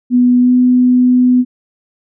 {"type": "tone with pitch glide", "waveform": "sine", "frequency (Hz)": [246.9, 249.9], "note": ["B3", "B3"], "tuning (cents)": [0, 21], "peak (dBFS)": -6, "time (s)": [0.1, 1.45], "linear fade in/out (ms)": 50, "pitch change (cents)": 21, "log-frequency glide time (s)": [0.39, 0.51], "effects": []}